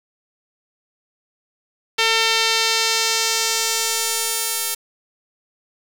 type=tone with band-pass filter sweep; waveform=sawtooth; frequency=450 Hz; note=A4; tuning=39 cents sharp; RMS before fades=-20 dBFS; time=1.98-4.75 s; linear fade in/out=10 ms; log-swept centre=3300 to 11000 Hz; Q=1.2; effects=7-bit